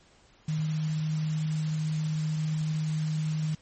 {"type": "tone in noise", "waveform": "sine", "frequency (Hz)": 155.56, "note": "D#3", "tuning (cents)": 0, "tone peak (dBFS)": -26, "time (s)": [0.48, 3.55], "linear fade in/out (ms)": 5, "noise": "white", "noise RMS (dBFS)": -44, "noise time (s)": [0.48, 3.55], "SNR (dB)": 15, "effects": ["pink hiss -60 dBFS RMS until 3.61 s", "MP3 32 kbps"]}